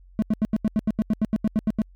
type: tone bursts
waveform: triangle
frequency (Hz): 216.2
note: A3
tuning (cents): -30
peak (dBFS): -15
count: 15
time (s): 0.19-1.818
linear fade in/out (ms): 0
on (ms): 32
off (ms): 82
effects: added 45 Hz sine -47 dBFS peak until 1.95 s + MP3 96 kbps